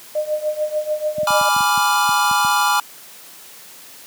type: tone with tremolo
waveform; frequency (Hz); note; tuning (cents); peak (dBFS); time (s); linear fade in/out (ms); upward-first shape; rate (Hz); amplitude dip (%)
sine; 609; D#5; -37; -15; 0.15-1.49; 5; triangle; 6.8; 90
type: clicks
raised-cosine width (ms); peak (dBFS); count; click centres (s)
5; -17; 10; 1.183 / 1.232 / 1.306 / 1.412 / 1.564 / 1.607 / 1.777 / 2.091 / 2.312 / 2.448
type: chord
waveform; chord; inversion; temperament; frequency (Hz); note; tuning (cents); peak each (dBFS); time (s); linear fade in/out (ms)
square; G# diminished seventh; none; equal; 830.6 / 987.8 / 1174.7 / 1396.9; G#5 / B5 / D6 / F6; 0 / 0 / 0 / 0; -21; 1.27-2.8; 2
effects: white hiss -41 dBFS RMS until 4.06 s + high-pass 150 Hz 12 dB/octave